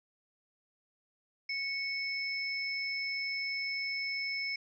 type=tone pair together; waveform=sine; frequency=2212 / 5257 Hz; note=C#7 / E8; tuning=-4 / -6 cents; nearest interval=octave + minor third; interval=1498 cents; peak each=-34 / -38 dBFS; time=1.49-4.56 s; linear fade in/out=5 ms; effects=none